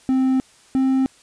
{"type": "tone pair in turn", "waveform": "triangle", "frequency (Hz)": [261.6, 264.2], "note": ["C4", "C4"], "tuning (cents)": [0, 17], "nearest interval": "unison", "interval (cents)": 17, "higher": "second", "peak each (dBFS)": -13, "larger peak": "neither", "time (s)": [[0.09, 0.4], [0.75, 1.06]], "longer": "neither", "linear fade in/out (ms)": 0, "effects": ["white hiss -52 dBFS RMS until 1.22 s", "resampled to 22050 Hz"]}